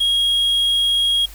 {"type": "tone", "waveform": "triangle", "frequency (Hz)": 3281, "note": "G#7", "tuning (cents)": -22, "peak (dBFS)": -13, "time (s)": [0, 1.26], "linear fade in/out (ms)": 10, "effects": ["added 50 Hz sine -37 dBFS peak until 1.34 s", "white hiss -43 dBFS RMS until 1.34 s"]}